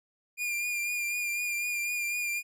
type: tone with vibrato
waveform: 45% pulse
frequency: 2411 Hz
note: D7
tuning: 45 cents sharp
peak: -29 dBFS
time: 0.37-2.43 s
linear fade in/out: 50 ms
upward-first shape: triangle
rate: 4 Hz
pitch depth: 35 cents each way
effects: none